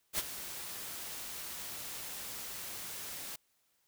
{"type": "noise with ADSR envelope", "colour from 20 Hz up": "white", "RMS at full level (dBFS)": -31, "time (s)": [0.13, 3.36], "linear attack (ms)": 55, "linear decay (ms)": 31, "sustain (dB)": -12, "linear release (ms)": 5, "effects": ["white hiss -75 dBFS RMS until 3.87 s"]}